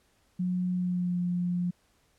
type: tone with pitch glide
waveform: sine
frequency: 181 to 176.97 Hz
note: F#3 to F3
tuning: -38 to +23 cents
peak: -26 dBFS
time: 0.39-1.71 s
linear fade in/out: 10 ms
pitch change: -39 cents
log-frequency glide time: 0.72-1.19 s
effects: pink hiss -68 dBFS RMS until 2.18 s + low-pass 12000 Hz 12 dB/octave